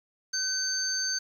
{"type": "tone cluster", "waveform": "sine", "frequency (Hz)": [1529, 4579, 6300], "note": ["G6", "D8", "G8"], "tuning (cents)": [-44, -45, 8], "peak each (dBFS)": [-34, -30, -31], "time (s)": [0.33, 1.19], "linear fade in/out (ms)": 10, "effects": ["9-bit"]}